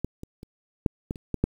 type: clicks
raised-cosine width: 3 ms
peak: -14 / -24 / -28 / -8 / -15 / -29 / -14 / -8 dBFS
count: 8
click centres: 0.046 / 0.234 / 0.431 / 0.862 / 1.109 / 1.158 / 1.343 / 1.44 s
effects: 8-bit